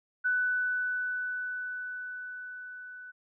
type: tone with level ramp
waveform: sine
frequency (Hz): 1493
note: F#6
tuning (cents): +15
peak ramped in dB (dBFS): -24 to -43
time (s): 0.24-3.12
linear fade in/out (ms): 20
effects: none